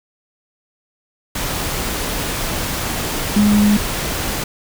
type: tone in noise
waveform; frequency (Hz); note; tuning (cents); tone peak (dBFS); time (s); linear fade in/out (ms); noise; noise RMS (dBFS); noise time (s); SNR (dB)
sine; 207.7; G#3; 0; -10; 3.36-3.77; 5; pink; -22; 1.35-4.44; +9
effects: none